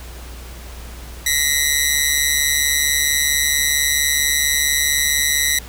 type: ring-modulated tone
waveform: 10% pulse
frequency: 1960 Hz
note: B6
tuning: 14 cents flat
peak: -3 dBFS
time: 1.26-5.59 s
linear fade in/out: 5 ms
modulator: 72.2 Hz
effects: added 60 Hz sine -33 dBFS peak until 5.68 s + pink hiss -39 dBFS RMS until 5.68 s